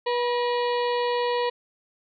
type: harmonic tone with a mistuned harmonic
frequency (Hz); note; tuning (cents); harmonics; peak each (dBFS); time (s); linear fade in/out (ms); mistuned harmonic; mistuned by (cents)
485.8; B4; -29; 1 / 2 / 4 / 5 / 6 / 7 / 8 / 9; -24 / -27 / -35 / -40 / -38 / -44 / -41 / -40; 0.06-1.5; 10; 4; -41
effects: none